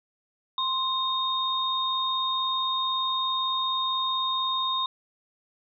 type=tone pair together; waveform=sine; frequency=1046.5 / 3702 Hz; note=C6 / A#7; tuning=0 / -13 cents; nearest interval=octave + minor seventh; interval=2187 cents; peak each=-27 dBFS; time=0.58-4.86 s; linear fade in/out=2 ms; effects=none